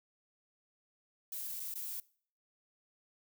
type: noise with dropouts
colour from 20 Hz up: violet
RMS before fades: -41 dBFS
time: 1.32-2 s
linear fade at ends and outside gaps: 2 ms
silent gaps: 1.597-1.601 / 1.74-1.755 s
effects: noise-tail reverb RT60 0.5 s tail -22 dB re dry